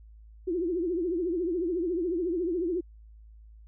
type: tone with vibrato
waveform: sine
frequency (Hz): 347.9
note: F4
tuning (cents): -7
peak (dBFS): -26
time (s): 0.47-2.81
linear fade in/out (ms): 10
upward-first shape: triangle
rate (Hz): 14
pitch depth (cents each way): 160
effects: added 54 Hz sine -48 dBFS peak until 3.67 s